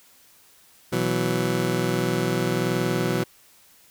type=chord; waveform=20% pulse; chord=B suspended fourth; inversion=none; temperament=just; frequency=123.47 / 164.63 / 185.21 Hz; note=B2 / E3 / F#3; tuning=0 / -2 / +2 cents; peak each=-22 dBFS; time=0.92-3.24 s; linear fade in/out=10 ms; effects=white hiss -55 dBFS RMS until 3.9 s